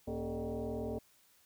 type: tone with frequency modulation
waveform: sine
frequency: 105 Hz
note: G#2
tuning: 19 cents sharp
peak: -35 dBFS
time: 0.07-0.99 s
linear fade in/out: 10 ms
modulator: 169 Hz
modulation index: 3.2
effects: white hiss -67 dBFS RMS until 1.45 s